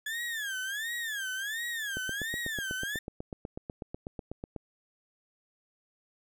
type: tone with vibrato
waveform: 35% pulse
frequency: 1699 Hz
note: G#6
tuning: 39 cents sharp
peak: -31 dBFS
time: 0.06-2.99 s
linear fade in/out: 5 ms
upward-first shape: sine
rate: 1.4 Hz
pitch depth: 200 cents each way
type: click train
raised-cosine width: 2 ms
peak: -24 dBFS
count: 22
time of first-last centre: 1.97-4.563 s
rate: 8.1 Hz
effects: none